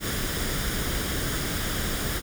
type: noise with comb filter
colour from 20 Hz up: pink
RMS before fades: -28 dBFS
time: 0-2.22 s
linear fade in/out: 50 ms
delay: 0.58 ms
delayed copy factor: +0.5
effects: none